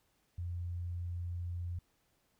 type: tone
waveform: sine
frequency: 87.31 Hz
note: F2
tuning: in tune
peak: -36 dBFS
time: 0.38-1.79 s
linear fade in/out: 5 ms
effects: pink hiss -75 dBFS RMS until 2.39 s